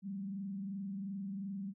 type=tone with frequency modulation; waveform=sine; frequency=196 Hz; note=G3; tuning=in tune; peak=-38 dBFS; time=0.02-1.74 s; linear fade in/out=50 ms; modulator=22.8 Hz; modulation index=0.49; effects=none